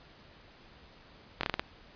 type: slowing click train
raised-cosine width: 0.3 ms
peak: -13 dBFS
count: 6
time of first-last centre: 1.41-1.595 s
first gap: 23 ms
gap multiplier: 1.24
effects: pink hiss -56 dBFS RMS until 1.95 s + resampled to 11025 Hz